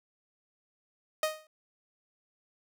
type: tone with exponential decay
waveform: sawtooth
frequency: 622.3 Hz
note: D#5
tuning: in tune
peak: -20 dBFS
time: 1.23-1.47 s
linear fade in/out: 2 ms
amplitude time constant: 52 ms
effects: none